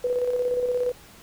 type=tone with tremolo; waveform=sine; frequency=493.9 Hz; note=B4; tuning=in tune; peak=-20 dBFS; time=0.04-0.92 s; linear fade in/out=5 ms; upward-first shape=square; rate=17 Hz; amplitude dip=40%; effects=pink hiss -49 dBFS RMS until 1.22 s